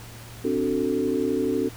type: chord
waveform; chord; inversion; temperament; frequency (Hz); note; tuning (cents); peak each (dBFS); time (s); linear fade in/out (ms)
sine; D dominant seventh; third; equal with one note detuned; 261.6 / 293.7 / 370 / 443.8; C4 / D4 / F#4 / A4; 0 / 0 / 0 / +15; -27; 0.44-1.69; 10
effects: added 115 Hz sine -42 dBFS peak until 1.76 s + pink hiss -44 dBFS RMS until 1.76 s